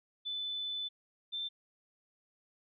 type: tone pair in turn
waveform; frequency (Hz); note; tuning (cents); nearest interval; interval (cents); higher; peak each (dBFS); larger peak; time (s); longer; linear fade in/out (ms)
sine; 3505 / 3558; A7 / A7; -7 / +19; unison; 26; second; -35 / -35; neither; 0.25-0.89 / 1.32-1.49; first; 20
effects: none